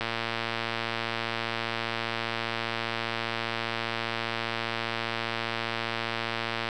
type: click train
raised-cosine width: 0.3 ms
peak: -13 dBFS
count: 769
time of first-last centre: 0.01-6.688 s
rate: 115 Hz
effects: none